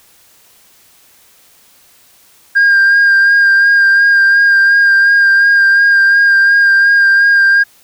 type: tone with vibrato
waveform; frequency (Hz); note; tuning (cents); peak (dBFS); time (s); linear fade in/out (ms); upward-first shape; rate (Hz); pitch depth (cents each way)
sine; 1606; G6; +41; -3; 2.55-7.64; 20; sine; 2.8; 21
effects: tanh soft clip ceiling -4 dBFS + white hiss -47 dBFS RMS until 7.83 s